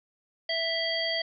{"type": "harmonic tone with a mistuned harmonic", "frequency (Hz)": 659.3, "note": "E5", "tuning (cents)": 0, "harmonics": [1, 3, 5, 7], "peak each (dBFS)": [-32, -32, -32, -32], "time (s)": [0.49, 1.22], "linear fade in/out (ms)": 5, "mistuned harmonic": 5, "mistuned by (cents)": -27, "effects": []}